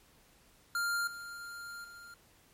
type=tone with level steps; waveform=square; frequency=1396.9 Hz; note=F6; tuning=in tune; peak=-31 / -43 / -49 dBFS; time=0.75-2.14 s; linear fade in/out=2 ms; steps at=1.07 / 1.84 s; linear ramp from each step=5 ms; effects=pink hiss -64 dBFS RMS until 2.53 s + MP3 64 kbps